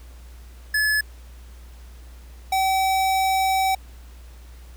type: tone pair in turn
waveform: square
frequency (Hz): 1715 / 765.6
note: A6 / G5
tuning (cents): -45 / -41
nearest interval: octave + major second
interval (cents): 1396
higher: first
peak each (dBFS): -19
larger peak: neither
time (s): 0.74-1.01 / 2.52-3.75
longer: second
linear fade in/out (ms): 5
effects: added 60 Hz sine -40 dBFS peak until 4.76 s + pink hiss -53 dBFS RMS until 4.76 s